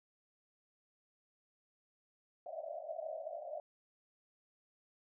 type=band-pass noise; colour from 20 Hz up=white; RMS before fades=-44 dBFS; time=2.46-3.6 s; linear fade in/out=2 ms; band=590 to 680 Hz; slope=96 dB/octave; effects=none